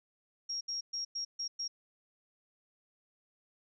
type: tone bursts at uneven times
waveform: sine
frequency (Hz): 5588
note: F8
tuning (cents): 0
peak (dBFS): -34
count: 6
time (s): 0.49-0.61 / 0.68-0.81 / 0.93-1.05 / 1.15-1.25 / 1.39-1.48 / 1.59-1.68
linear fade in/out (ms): 10
effects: none